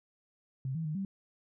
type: tone with pitch steps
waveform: sine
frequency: 132.5 / 162.2 / 153.4 / 194.5 Hz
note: C3 / E3 / D#3 / G3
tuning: +22 / -28 / -24 / -13 cents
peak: -32 dBFS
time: 0.65-1.05 s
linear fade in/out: 2 ms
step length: 100 ms
effects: none